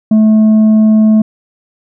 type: tone with tanh clipping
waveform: sine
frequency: 217 Hz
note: A3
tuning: 24 cents flat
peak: -5 dBFS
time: 0.11-1.22 s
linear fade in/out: 5 ms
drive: 4 dB
effects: none